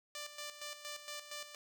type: tone with tremolo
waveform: 5% pulse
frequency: 591 Hz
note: D5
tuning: 11 cents sharp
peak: -31 dBFS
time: 0.15-1.55 s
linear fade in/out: 2 ms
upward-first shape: square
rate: 4.3 Hz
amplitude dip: 65%
effects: none